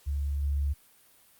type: tone with level steps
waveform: sine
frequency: 71 Hz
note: C#2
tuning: 42 cents sharp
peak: -27 / -25 dBFS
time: 0.06-0.74 s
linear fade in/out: 20 ms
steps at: 0.42 s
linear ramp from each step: 20 ms
effects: white hiss -60 dBFS RMS until 1.39 s + Opus 48 kbps